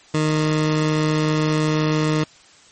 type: tone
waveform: 20% pulse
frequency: 154.4 Hz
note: D#3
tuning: 13 cents flat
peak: -12 dBFS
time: 0.14-2.24 s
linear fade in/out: 5 ms
effects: white hiss -49 dBFS RMS until 2.71 s + MP3 32 kbps